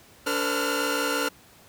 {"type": "tone cluster", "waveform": "sawtooth", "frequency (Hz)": [288.8, 450.1, 509, 1369, 1435], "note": ["D4", "A4", "C5", "F6", "F6"], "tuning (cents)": [-29, 39, -48, -35, 47], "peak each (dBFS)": -27, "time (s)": [0.26, 1.29], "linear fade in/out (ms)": 10, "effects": ["pink hiss -53 dBFS RMS until 1.68 s", "high-pass 60 Hz 12 dB/octave"]}